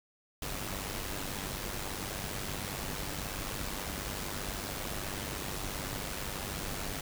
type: noise with amplitude modulation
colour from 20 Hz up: pink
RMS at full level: -35 dBFS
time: 0.42-7.01 s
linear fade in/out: 5 ms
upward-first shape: sine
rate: 98.4 Hz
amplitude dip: 60%
effects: none